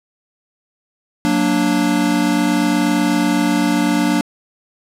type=chord; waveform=square; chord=Gb augmented; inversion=none; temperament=equal; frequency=185 / 233.1 / 293.7 Hz; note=Gb3 / Bb3 / D4; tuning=0 / 0 / 0 cents; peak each=-21 / -20 / -17 dBFS; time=1.25-4.21 s; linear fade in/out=0 ms; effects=low-pass 12000 Hz 12 dB/octave